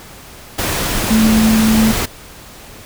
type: tone in noise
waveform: sine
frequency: 220 Hz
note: A3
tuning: in tune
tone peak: -9 dBFS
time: 1.1-1.92 s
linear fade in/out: 10 ms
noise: pink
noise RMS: -18 dBFS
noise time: 0.58-2.06 s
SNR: +6 dB
effects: pink hiss -37 dBFS RMS until 2.85 s